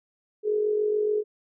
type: tone with amplitude modulation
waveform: sine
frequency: 422.4 Hz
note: G#4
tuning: 29 cents sharp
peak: -19 dBFS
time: 0.43-1.24 s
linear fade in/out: 50 ms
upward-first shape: sine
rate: 47 Hz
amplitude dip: 55%
effects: none